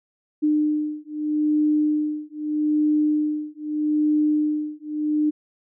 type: beating tone pair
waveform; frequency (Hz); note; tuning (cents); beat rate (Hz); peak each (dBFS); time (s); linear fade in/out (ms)
sine; 301.7 / 302.5; D4 / D#4; +47 / -49; 0.8; -22 / -22; 0.42-5.31; 20
effects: none